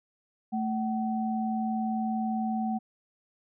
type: tone pair together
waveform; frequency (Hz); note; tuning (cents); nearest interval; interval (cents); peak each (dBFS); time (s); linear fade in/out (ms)
sine; 221.1 / 756.3; A3 / F#5; +9 / +38; octave + major sixth; 2129; -28 / -32; 0.52-2.79; 20
effects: none